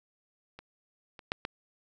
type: clicks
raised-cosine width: 0.3 ms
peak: -29 / -30 / -13 / -17 dBFS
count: 4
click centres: 0.59 / 1.192 / 1.319 / 1.451 s
effects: none